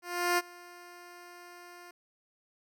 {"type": "tone with ADSR envelope", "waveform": "10% pulse", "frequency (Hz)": 351.8, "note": "F4", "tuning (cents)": 13, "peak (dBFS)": -16, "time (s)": [0.02, 1.91], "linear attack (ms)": 360, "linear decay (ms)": 33, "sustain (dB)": -24, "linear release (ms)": 4, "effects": []}